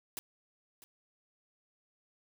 white noise with echo, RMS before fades -40 dBFS, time 0.17-0.19 s, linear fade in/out 0 ms, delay 650 ms, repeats 1, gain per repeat -15 dB, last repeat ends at 0.84 s, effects none

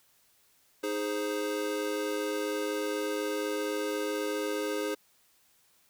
square chord, Ab major, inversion second, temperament equal, 311.1 / 415.3 / 523.3 Hz, Eb4 / Ab4 / C5, 0 / 0 / 0 cents, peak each -36 / -34 / -36 dBFS, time 0.83-4.95 s, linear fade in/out 10 ms, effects white hiss -66 dBFS RMS until 5.89 s

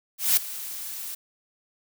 blue noise with ADSR envelope, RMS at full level -18 dBFS, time 0.18-1.15 s, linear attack 190 ms, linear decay 6 ms, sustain -17 dB, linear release 7 ms, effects none

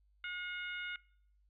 harmonic tone, 720 Hz, F#5, 47 cents flat, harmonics 2 / 3 / 4 / 5, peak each -42 / -43 / -47 / -52 dBFS, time 0.24-0.96 s, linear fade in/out 2 ms, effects noise-tail reverb RT60 0.6 s tail -23 dB re dry + added 50 Hz sine -67 dBFS peak until 1.49 s

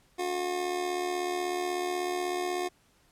25% pulse tone with amplitude modulation, 359.9 Hz, F#4, 48 cents flat, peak -23 dBFS, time 0.18-2.69 s, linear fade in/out 20 ms, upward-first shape sine, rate 76.3 Hz, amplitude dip 55%, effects pink hiss -65 dBFS RMS until 3.11 s + low-pass 12000 Hz 12 dB/octave

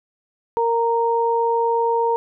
sine tone pair together, 463.3 / 928.3 Hz, A#4 / A#5, -11 / -7 cents, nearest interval octave, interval 1204 cents, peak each -19 dBFS, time 0.57-2.16 s, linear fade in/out 0 ms, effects none

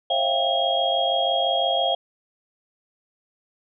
sine tone cluster, 538 / 645 / 691 / 786 / 3267 Hz, C5 / E5 / F5 / G5 / G#7, +48 / -38 / -19 / +4 / -29 cents, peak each -27 / -30 / -23 / -28 / -24 dBFS, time 0.1-1.95 s, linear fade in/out 5 ms, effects none

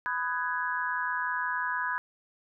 sine chord, G# minor seventh, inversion first, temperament just, 996.7 / 1245.9 / 1495.1 / 1661.2 Hz, B5 / D#6 / F#6 / G#6, +16 / +2 / +18 / 0 cents, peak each -32 / -38 / -35 / -32 dBFS, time 0.06-1.98 s, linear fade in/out 0 ms, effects none

